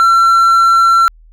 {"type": "tone", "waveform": "triangle", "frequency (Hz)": 1354, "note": "E6", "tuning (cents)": 46, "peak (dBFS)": -4, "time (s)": [0, 1.08], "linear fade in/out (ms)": 0, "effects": ["added 40 Hz sine -39 dBFS peak until 1.32 s"]}